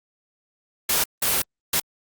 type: noise bursts at uneven times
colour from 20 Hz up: white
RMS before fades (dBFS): -21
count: 3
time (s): 0.89-1.04 / 1.22-1.42 / 1.73-1.8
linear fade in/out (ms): 5
effects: Opus 48 kbps